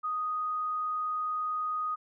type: tone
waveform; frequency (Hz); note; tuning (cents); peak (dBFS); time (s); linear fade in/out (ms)
sine; 1244.5; D#6; 0; -29; 0.03-1.96; 20
effects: none